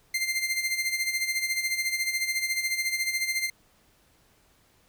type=tone with tremolo; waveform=sawtooth; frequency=2093 Hz; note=C7; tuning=in tune; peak=-20 dBFS; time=0.14-3.5 s; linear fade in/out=5 ms; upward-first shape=sine; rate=14 Hz; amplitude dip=65%; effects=pink hiss -63 dBFS RMS until 4.88 s